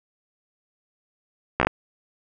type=slowing click train; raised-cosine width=0.5 ms; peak=-3 dBFS; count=5; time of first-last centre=1.6-1.67 s; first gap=14 ms; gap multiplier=1.15; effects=none